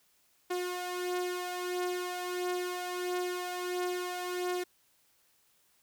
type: beating tone pair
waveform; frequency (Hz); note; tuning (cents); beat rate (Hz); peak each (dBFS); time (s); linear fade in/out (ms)
sawtooth; 359 / 360.5; F4 / F#4; +48 / -45; 1.5; -30 / -35; 0.5-4.64; 10
effects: white hiss -69 dBFS RMS until 5.82 s